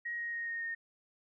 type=tone with pitch steps; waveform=sine; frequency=1889 / 1877 / 1865.1 / 1853.3 / 1841.6 Hz; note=A#6 / A#6 / A#6 / A#6 / A#6; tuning=+22 / +11 / 0 / -11 / -22 cents; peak=-35 dBFS; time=0.05-0.75 s; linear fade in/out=10 ms; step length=140 ms; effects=none